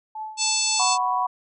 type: tone with tremolo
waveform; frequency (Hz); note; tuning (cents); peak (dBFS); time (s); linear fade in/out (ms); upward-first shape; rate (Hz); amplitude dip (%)
sine; 867; A5; -26; -28; 0.15-0.83; 5; triangle; 3.7; 75
type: harmonic tone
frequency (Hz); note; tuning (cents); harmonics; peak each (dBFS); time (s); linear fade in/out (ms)
880; A5; 0; 3 / 4 / 5 / 6 / 7 / 8 / 9; -29 / -32 / -26 / -31 / -27 / -32 / -26; 0.37-0.98; 50
type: chord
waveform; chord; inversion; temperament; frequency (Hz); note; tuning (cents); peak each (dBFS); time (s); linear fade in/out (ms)
sine; F# suspended fourth; none; just; 740 / 986.7 / 1110; F#5 / B5 / C#6; 0 / -2 / +2; -25 / -23 / -27; 0.79-1.27; 10
effects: none